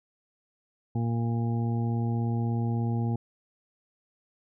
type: harmonic tone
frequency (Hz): 116.54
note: A#2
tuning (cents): 0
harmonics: 1 / 2 / 3 / 4 / 6 / 7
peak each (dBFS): -26 / -31 / -39 / -43 / -46 / -41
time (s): 0.95-3.16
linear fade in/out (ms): 5
effects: none